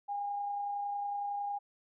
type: tone with amplitude modulation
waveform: sine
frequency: 812 Hz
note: G#5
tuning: 39 cents flat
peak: -32 dBFS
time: 0.08-1.59 s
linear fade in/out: 20 ms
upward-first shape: sine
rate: 30.9 Hz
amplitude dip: 25%
effects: none